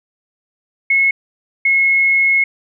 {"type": "tone pair in turn", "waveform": "sine", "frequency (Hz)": [2181, 2173], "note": ["C#7", "C#7"], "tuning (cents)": [-29, -35], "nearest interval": "unison", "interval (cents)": 6, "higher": "first", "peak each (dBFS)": -10, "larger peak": "neither", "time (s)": [[0.9, 1.11], [1.65, 2.44]], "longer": "second", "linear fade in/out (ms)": 5, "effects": []}